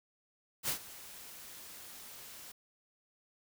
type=noise with ADSR envelope; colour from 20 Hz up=white; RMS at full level=-32 dBFS; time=0.63-2.52 s; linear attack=56 ms; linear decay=95 ms; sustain=-18 dB; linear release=6 ms; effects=none